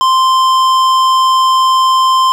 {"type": "tone with tanh clipping", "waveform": "sine", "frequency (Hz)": 1043, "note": "C6", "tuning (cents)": -6, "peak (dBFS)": -9, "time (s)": [0.01, 2.32], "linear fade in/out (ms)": 0, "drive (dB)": 14, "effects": []}